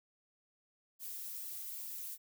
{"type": "noise with flanger", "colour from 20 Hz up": "violet", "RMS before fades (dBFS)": -44, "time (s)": [0.99, 2.18], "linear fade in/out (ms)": 50, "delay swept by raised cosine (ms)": [1.3, 5.7], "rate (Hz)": 2.2, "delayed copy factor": -0.9, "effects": []}